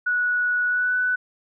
sine tone with pitch glide, 1468 to 1492.8 Hz, F#6 to F#6, -14 to +15 cents, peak -19 dBFS, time 0.06-1.16 s, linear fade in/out 10 ms, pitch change +29 cents, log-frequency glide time 0.67-0.95 s, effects none

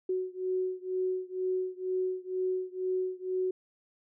sine beating tone pair, 370 / 372.1 Hz, F#4 / F#4, 0 / +10 cents, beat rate 2.1 Hz, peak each -32 / -33 dBFS, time 0.09-3.51 s, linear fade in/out 5 ms, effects none

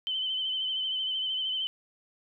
sine tone with vibrato, 3063 Hz, G7, 41 cents flat, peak -28 dBFS, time 0.07-1.67 s, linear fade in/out 0 ms, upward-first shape triangle, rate 13 Hz, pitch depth 48 cents each way, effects none

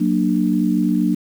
sine chord, Gb augmented, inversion none, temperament equal with one note detuned, 185 / 233.1 / 297.9 Hz, Gb3 / Bb3 / D4, 0 / 0 / +25 cents, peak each -19 dBFS, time 0-1.15 s, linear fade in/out 10 ms, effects 7-bit

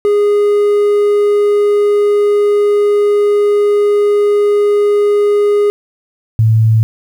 triangle / sine tone pair in turn, 412 / 111 Hz, G#4 / A2, -14 / +16 cents, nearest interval octave + major seventh, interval 2270 cents, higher first, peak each -6 dBFS, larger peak neither, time 0.05-5.7 / 6.39-6.83 s, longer first, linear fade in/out 0 ms, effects 7-bit

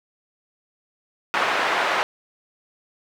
pink band-pass noise, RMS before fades -22 dBFS, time 1.34-2.03 s, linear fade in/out 0 ms, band 760 to 2100 Hz, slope 12 dB/octave, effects none

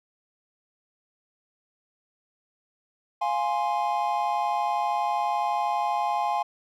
triangle chord, F minor, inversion none, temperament equal, 698.5 / 830.6 / 1046.5 Hz, F5 / Ab5 / C6, 0 / 0 / 0 cents, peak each -27 / -24 / -28 dBFS, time 3.21-6.43 s, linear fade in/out 10 ms, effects none

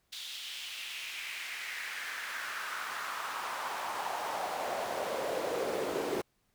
brown noise with high-pass filter sweep, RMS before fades -37 dBFS, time 0.12-6.22 s, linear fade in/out 10 ms, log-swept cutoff 3600 to 390 Hz, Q 2.8, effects pink hiss -75 dBFS RMS until 6.54 s

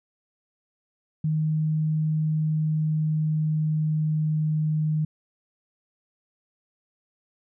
sine tone with pitch glide, 155.56 to 154.49 Hz, D#3 to D#3, 0 to -12 cents, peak -21 dBFS, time 1.24-5.05 s, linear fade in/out 5 ms, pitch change -12 cents, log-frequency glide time 2.17-4.61 s, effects none

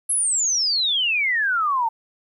sine exponential sweep, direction down, 11175 to 880 Hz, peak -18 dBFS, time 0.09-1.89 s, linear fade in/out 10 ms, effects 10-bit

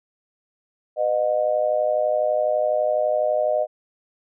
sine tone with amplitude modulation, 614 Hz, D#5, 23 cents flat, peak -14 dBFS, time 0.96-3.67 s, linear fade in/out 50 ms, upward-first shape sine, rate 112 Hz, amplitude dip 90%, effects none

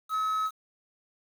triangle tone with quantisation, 1283 Hz, E6, 47 cents flat, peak -24 dBFS, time 0.09-0.51 s, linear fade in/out 50 ms, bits 8, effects none

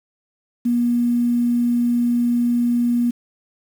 sine tone with quantisation, 239.8 Hz, A#3, 49 cents sharp, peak -15 dBFS, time 0.65-3.11 s, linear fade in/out 10 ms, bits 7, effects none

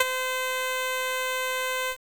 10% pulse tone with ADSR envelope, 514 Hz, C5, 31 cents flat, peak -7 dBFS, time 0-1.97 s, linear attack 6 ms, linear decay 27 ms, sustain -11 dB, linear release 76 ms, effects 7-bit

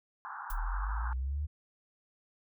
pink band-pass noise, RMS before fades -42 dBFS, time 0.25-1.13 s, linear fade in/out 0 ms, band 810 to 1600 Hz, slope 96 dB/octave
violet noise with exponential decay, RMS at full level -39 dBFS, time 0.5-0.59 s, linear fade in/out 2 ms, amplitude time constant 18 ms
sine linear sweep, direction up, 34.65 to 76.4 Hz, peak -31 dBFS, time 0.5-1.47 s, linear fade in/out 20 ms
effects none

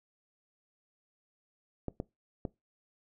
clicks, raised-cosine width 2 ms, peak -21 dBFS, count 3, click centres 1.883 / 2.001 / 2.452 s, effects noise-tail reverb RT60 0.2 s tail -21 dB re dry

